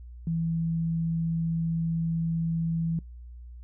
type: tone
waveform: sine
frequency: 164.9 Hz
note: E3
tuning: 1 cent sharp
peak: -25 dBFS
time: 0.27-2.99 s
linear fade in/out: 2 ms
effects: noise-tail reverb RT60 0.2 s tail -25 dB re dry + added 60 Hz sine -41 dBFS peak until 3.63 s